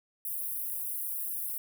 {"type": "high-pass noise", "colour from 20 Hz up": "white", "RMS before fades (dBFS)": -35, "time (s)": [0.25, 1.58], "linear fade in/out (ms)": 2, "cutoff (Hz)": 10000, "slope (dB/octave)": 48, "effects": []}